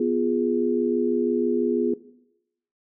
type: chord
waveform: sine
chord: F diminished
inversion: second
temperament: equal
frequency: 246.9 / 349.2 / 415.3 Hz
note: Cb4 / F4 / Ab4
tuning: 0 / 0 / 0 cents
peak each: -24 dBFS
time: 0-1.94 s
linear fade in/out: 5 ms
effects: noise-tail reverb RT60 0.8 s tail -17 dB re dry